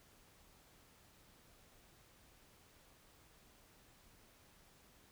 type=silence; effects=pink hiss -66 dBFS RMS until 5.11 s